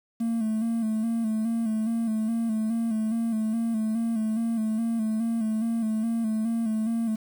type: tone with vibrato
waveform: triangle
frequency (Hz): 223.8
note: A3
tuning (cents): +30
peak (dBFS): -21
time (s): 0.2-7.16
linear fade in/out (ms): 10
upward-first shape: square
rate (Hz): 2.4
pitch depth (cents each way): 43
effects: tanh soft clip ceiling -17 dBFS + 8-bit